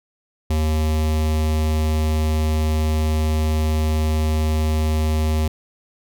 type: tone with notch filter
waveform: square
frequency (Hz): 77.78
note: D#2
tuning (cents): 0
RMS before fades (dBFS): -19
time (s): 0.5-5.48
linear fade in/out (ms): 5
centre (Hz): 1500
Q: 2
effects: none